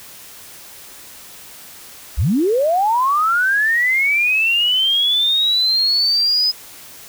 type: linear sweep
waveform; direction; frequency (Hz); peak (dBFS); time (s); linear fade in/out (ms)
sine; up; 42.99 to 5060; -13; 2.17-6.52; 20
effects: white hiss -39 dBFS RMS until 7.08 s